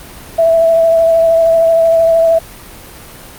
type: tone with vibrato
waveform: sine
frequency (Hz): 659.3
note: E5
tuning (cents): 0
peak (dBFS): -6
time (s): 0.38-2.39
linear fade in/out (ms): 10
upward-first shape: triangle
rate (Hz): 13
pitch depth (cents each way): 20
effects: pink hiss -33 dBFS RMS until 3.38 s + Opus 32 kbps